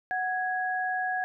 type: tone pair together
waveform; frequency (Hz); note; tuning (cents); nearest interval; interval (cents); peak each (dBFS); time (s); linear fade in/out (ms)
sine; 740 / 1661.2; F#5 / G#6; 0 / 0; octave + major second; 1400; -29 / -30; 0.11-1.24; 0
effects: none